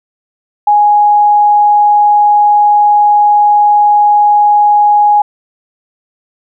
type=tone; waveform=sine; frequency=830.6 Hz; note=G#5; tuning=in tune; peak=-4 dBFS; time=0.67-5.22 s; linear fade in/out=5 ms; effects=none